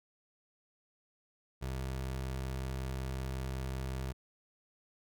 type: tone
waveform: 25% pulse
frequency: 65.41 Hz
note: C2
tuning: in tune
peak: -32 dBFS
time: 1.61-4.13 s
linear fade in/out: 20 ms
effects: none